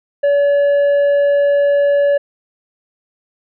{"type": "tone with tanh clipping", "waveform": "sine", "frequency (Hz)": 570, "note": "C#5", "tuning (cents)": 48, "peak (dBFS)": -11, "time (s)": [0.23, 2.18], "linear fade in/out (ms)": 10, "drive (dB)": 5, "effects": []}